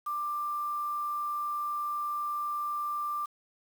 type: tone with quantisation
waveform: sine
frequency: 1184 Hz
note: D6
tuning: 14 cents sharp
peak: -30 dBFS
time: 0.06-3.26 s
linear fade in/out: 10 ms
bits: 8
effects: none